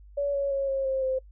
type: tone with pitch steps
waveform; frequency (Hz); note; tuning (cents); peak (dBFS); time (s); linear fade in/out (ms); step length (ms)
sine; 568 / 558.6 / 549.3 / 540.2 / 531.2 / 522.4; C#5 / C#5 / C#5 / C#5 / C5 / C5; +42 / +13 / -16 / -45 / +26 / -3; -24; 0.17-1.19; 10; 170
effects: noise-tail reverb RT60 0.1 s tail -24 dB re dry + added 50 Hz sine -47 dBFS peak until 1.31 s